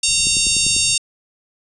harmonic tone, 920 Hz, A#5, 23 cents flat, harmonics 3 / 4 / 5 / 6 / 7 / 8 / 9 / 10, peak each -23 / -23 / -23 / -23 / -23 / -23 / -23 / -23 dBFS, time 0.03-0.98 s, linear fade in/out 5 ms
pink band-stop noise, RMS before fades -34 dBFS, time 0.07-0.96 s, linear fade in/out 20 ms, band 180 to 4700 Hz, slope 24 dB/octave
click train, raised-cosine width 3 ms, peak -17 dBFS, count 6, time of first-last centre 0.27-0.765 s, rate 10.1 Hz
effects resampled to 24000 Hz

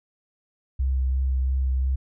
sine tone with vibrato, 65.41 Hz, C2, in tune, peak -20 dBFS, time 0.79-1.96 s, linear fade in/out 10 ms, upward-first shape sine, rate 2.9 Hz, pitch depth 17 cents each way, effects none

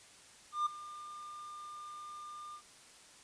triangle tone with ADSR envelope, 1200 Hz, D6, 37 cents sharp, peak -26 dBFS, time 0.52-2.62 s, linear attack 140 ms, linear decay 11 ms, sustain -17 dB, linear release 74 ms, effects white hiss -58 dBFS RMS until 3.23 s + resampled to 22050 Hz

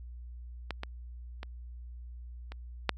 clicks, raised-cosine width 0.3 ms, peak -18 / -20 / -24 / -27 / -9 dBFS, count 5, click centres 0.707 / 0.834 / 1.431 / 2.52 / 2.893 s, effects added 60 Hz sine -42 dBFS peak until 2.97 s

